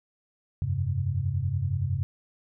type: chord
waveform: sine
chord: F suspended second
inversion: none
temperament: equal with one note detuned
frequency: 87.31 / 98 / 133.72 Hz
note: F2 / G2 / C3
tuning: 0 / 0 / +38 cents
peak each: -31 / -28 / -29 dBFS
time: 0.62-2.03 s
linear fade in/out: 0 ms
effects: none